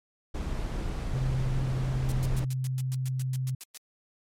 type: noise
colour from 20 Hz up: brown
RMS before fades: -31 dBFS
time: 0.34-2.45 s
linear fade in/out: 10 ms
type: tone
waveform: sine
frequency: 130 Hz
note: C3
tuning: 11 cents flat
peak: -27 dBFS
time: 1.13-3.55 s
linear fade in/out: 5 ms
type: noise bursts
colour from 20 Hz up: blue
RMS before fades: -37 dBFS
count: 13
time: 2.09-3.774 s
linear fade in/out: 0 ms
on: 28 ms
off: 110 ms
effects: low-pass 10000 Hz 12 dB/octave + MP3 96 kbps